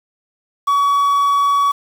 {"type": "tone with quantisation", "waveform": "triangle", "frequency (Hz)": 1131, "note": "C#6", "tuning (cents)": 34, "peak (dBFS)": -10, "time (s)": [0.67, 1.72], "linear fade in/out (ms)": 10, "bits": 6, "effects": []}